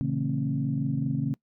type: tone cluster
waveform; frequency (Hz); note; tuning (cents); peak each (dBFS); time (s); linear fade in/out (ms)
sine; 118.7 / 142.4 / 167 / 223.1 / 268.6; A#2 / C#3 / E3 / A3 / C4; +32 / +47 / +23 / +24 / +46; -35 / -27 / -35 / -32 / -31; 0.01-1.34; 0
effects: noise-tail reverb RT60 0.1 s tail -23 dB re dry + tanh soft clip ceiling -14 dBFS